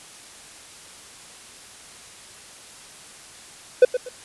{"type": "tone with echo", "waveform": "triangle", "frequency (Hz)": 502, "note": "B4", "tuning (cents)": 28, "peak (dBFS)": -5, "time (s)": [3.82, 3.85], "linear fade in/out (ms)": 5, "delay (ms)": 120, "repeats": 2, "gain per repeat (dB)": -12, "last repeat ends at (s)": 4.09, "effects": ["white hiss -44 dBFS RMS until 4.24 s", "resampled to 24000 Hz"]}